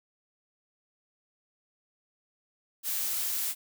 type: noise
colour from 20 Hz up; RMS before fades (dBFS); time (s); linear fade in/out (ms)
blue; -31; 2.83-3.55; 50
effects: none